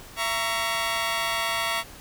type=chord; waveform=15% pulse; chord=A# diminished; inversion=second; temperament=just; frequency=671.3 / 932.3 / 1118.8 Hz; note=E5 / A#5 / C#6; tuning=+31 / 0 / +16 cents; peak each=-23 dBFS; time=0.16-1.84 s; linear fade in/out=50 ms; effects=pink hiss -45 dBFS RMS until 2 s